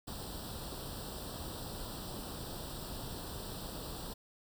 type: noise with comb filter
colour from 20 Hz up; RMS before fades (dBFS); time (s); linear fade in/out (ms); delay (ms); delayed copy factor
pink; -43; 0.07-4.14; 10; 0.23; +0.85
effects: none